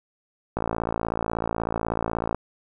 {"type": "click train", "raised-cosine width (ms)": 1, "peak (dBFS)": -11, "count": 101, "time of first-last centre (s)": [0.57, 2.346], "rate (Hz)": 56.3, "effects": []}